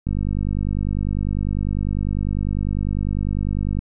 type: click train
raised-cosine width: 5 ms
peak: -12 dBFS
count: 187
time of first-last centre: 0.07-3.79 s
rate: 50 Hz
effects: none